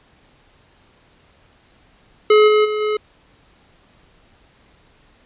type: tone with level steps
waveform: square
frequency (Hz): 425.3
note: G#4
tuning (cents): +41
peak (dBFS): -9 / -12 / -20 / -18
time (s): 2.3-2.97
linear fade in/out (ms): 5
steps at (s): 2.47 / 2.64 / 2.8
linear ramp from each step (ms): 20
effects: pink hiss -54 dBFS RMS until 5.25 s + resampled to 8000 Hz